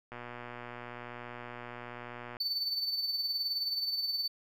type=click train; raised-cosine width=0.5 ms; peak=-28 dBFS; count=273; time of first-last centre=0.12-2.368 s; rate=121 Hz
type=tone with tremolo; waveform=triangle; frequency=4520 Hz; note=C#8; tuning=33 cents sharp; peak=-27 dBFS; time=2.4-4.28 s; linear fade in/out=5 ms; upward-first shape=triangle; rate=19 Hz; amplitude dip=60%
effects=none